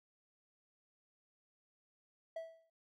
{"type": "tone with exponential decay", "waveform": "triangle", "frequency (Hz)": 654, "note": "E5", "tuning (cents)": -14, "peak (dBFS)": -36, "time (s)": [2.36, 2.7], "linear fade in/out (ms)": 5, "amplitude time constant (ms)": 73, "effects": []}